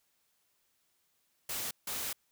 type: noise bursts at uneven times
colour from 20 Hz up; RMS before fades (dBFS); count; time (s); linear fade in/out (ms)
white; -37; 2; 1.49-1.71 / 1.87-2.13; 5
effects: white hiss -75 dBFS RMS until 2.31 s